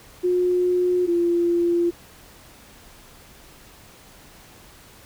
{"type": "tone pair in turn", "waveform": "sine", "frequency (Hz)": [359.6, 344.5], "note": ["F#4", "F4"], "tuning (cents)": [-49, -24], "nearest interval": "minor second", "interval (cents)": 75, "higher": "first", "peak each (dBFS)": -17, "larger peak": "neither", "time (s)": [[0.23, 1.07], [1.07, 1.91]], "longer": "neither", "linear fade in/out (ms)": 20, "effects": ["pink hiss -48 dBFS RMS until 5.05 s"]}